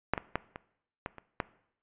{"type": "clicks", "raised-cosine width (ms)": 0.5, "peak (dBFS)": [-10, -17, -13, -24, -19, -29, -14], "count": 7, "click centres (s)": [0.136, 0.178, 0.356, 0.559, 1.061, 1.183, 1.402], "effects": ["noise-tail reverb RT60 0.7 s tail -19 dB re dry", "resampled to 8000 Hz"]}